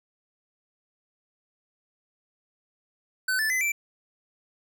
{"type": "tone with pitch steps", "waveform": "square", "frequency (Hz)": [1516, 1751.5, 2024, 2338], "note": ["F#6", "A6", "B6", "D7"], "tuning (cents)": [42, -8, 42, -8], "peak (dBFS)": -24, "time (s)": [3.28, 3.72], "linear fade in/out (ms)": 5, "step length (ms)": 110, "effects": []}